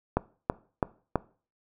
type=click train; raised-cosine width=1 ms; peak=-9 dBFS; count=4; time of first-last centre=0.17-1.157 s; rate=3.04 Hz; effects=noise-tail reverb RT60 0.4 s tail -20 dB re dry